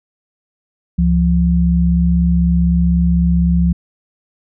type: tone pair together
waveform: sine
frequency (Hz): 69.3 / 173.32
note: C#2 / F3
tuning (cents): 0 / -13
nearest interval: octave + major third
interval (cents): 1587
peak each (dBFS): -14 / -12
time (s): 0.98-3.73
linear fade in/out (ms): 10
effects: none